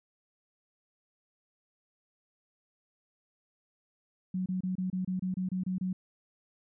sine tone bursts, 185 Hz, F#3, in tune, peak -29 dBFS, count 11, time 4.34-5.93 s, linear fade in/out 5 ms, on 120 ms, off 27 ms, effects none

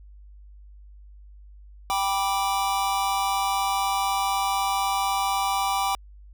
square chord, G major, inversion none, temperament just, 784 / 980 / 1176 Hz, G5 / B5 / D6, 0 / -14 / +2 cents, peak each -26 / -29 / -29 dBFS, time 1.9-5.95 s, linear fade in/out 0 ms, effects added 50 Hz sine -44 dBFS peak until 6.33 s

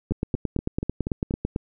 two click trains, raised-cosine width 3 ms, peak -11 / -14 dBFS, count 14 / 6, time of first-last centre 0.12-1.561 / 0.11-1.309 s, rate 9.02 / 4.17 Hz, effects none

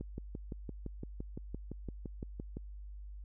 click train, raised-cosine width 3 ms, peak -28 dBFS, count 16, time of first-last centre 0.01-2.57 s, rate 5.86 Hz, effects added 50 Hz sine -44 dBFS peak until 3.24 s

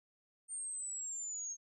sine linear sweep, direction down, 8800 to 6420 Hz, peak -39 dBFS, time 0.48-1.57 s, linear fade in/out 50 ms, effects none

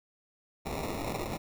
blue noise with sample-and-hold, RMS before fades -35 dBFS, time 0.65-1.38 s, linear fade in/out 20 ms, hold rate 1575 Hz, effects none

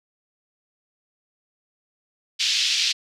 pink band-pass noise, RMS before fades -22 dBFS, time 2.39-2.93 s, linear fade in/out 20 ms, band 2900 to 5300 Hz, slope 24 dB/octave, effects none

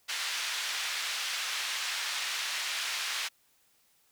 white band-pass noise, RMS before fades -34 dBFS, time 0.08-3.29 s, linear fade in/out 20 ms, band 1400 to 4200 Hz, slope 12 dB/octave, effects white hiss -68 dBFS RMS until 4.11 s

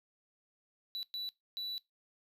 triangle tone bursts at uneven times, 3951 Hz, B7, in tune, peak -35 dBFS, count 3, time 0.95-1.03 / 1.14-1.29 / 1.57-1.78 s, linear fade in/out 0 ms, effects noise-tail reverb RT60 0.2 s tail -21 dB re dry

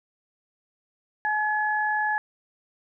sine tone pair together, 850 / 1700 Hz, G#5 / G#6, +40 / +40 cents, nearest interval octave, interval 1200 cents, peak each -25 dBFS, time 1.25-2.18 s, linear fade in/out 0 ms, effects none

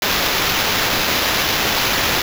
white noise with sample-and-hold, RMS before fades -18 dBFS, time 0.02-2.22 s, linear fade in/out 2 ms, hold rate 8820 Hz, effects none

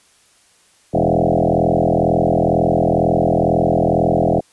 sine tone with frequency modulation, 415.3 Hz, G#4, in tune, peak -12 dBFS, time 0.93-4.41 s, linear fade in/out 20 ms, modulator 42.1 Hz, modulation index 7.4, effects white hiss -54 dBFS RMS until 4.52 s + resampled to 24000 Hz

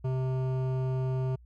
triangle tone with hard clipping, 130 Hz, C3, 11 cents flat, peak -29 dBFS, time 0.04-1.36 s, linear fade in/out 10 ms, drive 17 dB, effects added 60 Hz sine -51 dBFS peak until 1.45 s

